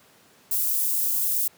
white high-pass noise, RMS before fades -24 dBFS, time 0.51-1.48 s, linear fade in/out 5 ms, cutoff 12000 Hz, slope 12 dB/octave, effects pink hiss -56 dBFS RMS until 1.57 s + high-pass 150 Hz 12 dB/octave

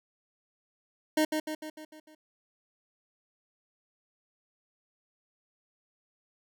25% pulse tone with echo, 309.4 Hz, D#4, 10 cents flat, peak -19 dBFS, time 1.17-1.25 s, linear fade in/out 5 ms, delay 150 ms, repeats 6, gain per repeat -5 dB, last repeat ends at 2.15 s, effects none

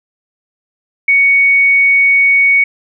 sine tone, 2230 Hz, C#7, 10 cents sharp, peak -6 dBFS, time 1.08-2.64 s, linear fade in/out 5 ms, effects none

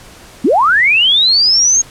sine linear sweep, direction up, 197.1 to 6600 Hz, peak -7 dBFS, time 0.44-1.82 s, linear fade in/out 10 ms, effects pink hiss -38 dBFS RMS until 1.9 s + low-pass 11000 Hz 12 dB/octave

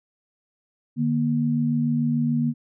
sine tone pair together, 150 / 236.9 Hz, D3 / A#3, +37 / +28 cents, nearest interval minor sixth, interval 791 cents, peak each -24 / -21 dBFS, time 0.96-2.54 s, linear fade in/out 50 ms, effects none

